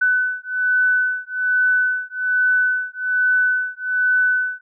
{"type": "beating tone pair", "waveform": "sine", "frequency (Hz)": [1500, 1501.2], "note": ["F#6", "F#6"], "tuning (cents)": [23, 25], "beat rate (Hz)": 1.2, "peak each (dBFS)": [-19, -19], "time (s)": [0.01, 4.61], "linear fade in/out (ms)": 10, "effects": []}